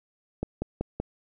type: click train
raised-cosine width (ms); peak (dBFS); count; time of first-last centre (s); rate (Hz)
2; -15; 4; 0.43-1; 5.26
effects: none